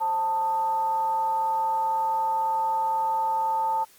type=tone with frequency modulation; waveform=sine; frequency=889 Hz; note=A5; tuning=18 cents sharp; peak=-22 dBFS; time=0-3.85 s; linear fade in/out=20 ms; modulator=357 Hz; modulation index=0.32; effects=white hiss -55 dBFS RMS until 3.98 s + Opus 32 kbps